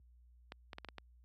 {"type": "clicks", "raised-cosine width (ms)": 0.3, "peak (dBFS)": -29, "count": 6, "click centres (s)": [0.521, 0.732, 0.784, 0.847, 0.887, 0.983], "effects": ["added 60 Hz sine -51 dBFS peak until 1.24 s", "high-pass 100 Hz 12 dB/octave"]}